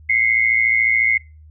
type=tone pair together; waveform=sine; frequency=2058 / 2172 Hz; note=C7 / C#7; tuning=-29 / -36 cents; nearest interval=minor second; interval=93 cents; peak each=-16 dBFS; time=0.09-1.18 s; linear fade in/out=10 ms; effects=noise-tail reverb RT60 0.3 s tail -24 dB re dry + added 77 Hz sine -41 dBFS peak until 1.5 s